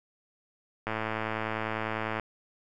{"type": "click train", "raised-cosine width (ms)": 0.5, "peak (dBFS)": -16, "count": 147, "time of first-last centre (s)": [0.87, 2.197], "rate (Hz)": 110, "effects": []}